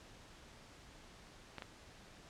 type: clicks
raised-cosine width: 0.3 ms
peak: -28 dBFS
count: 2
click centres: 1.583 / 1.622 s
effects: pink hiss -58 dBFS RMS until 2.29 s + low-pass 7000 Hz 12 dB/octave